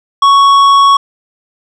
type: tone with tanh clipping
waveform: sine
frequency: 1112 Hz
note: C#6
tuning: 5 cents sharp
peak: -5 dBFS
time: 0.22-0.97 s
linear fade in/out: 5 ms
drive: 10 dB
effects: none